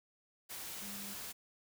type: tone in noise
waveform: sine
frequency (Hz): 201.9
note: G#3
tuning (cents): -49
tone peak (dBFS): -49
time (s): 0.81-1.15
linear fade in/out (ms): 20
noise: white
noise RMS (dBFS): -45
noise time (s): 0.49-1.33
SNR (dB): -7
effects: none